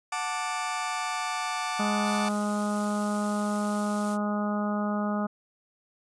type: chord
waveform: sawtooth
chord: D major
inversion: first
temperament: just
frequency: 734.2 / 881 / 1174.7 Hz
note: F#5 / A5 / D6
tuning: -14 / +2 / 0 cents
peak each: -30 / -30 / -28 dBFS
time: 0.12-2.29 s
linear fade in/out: 5 ms
type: harmonic tone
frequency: 207.7 Hz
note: G#3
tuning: in tune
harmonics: 1 / 2 / 3 / 4 / 5 / 6 / 7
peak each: -27 / -40 / -34 / -37 / -42 / -35 / -43 dBFS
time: 1.79-5.27 s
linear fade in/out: 10 ms
type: noise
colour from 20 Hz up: blue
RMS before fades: -39 dBFS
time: 2.03-4.18 s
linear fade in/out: 50 ms
effects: resampled to 22050 Hz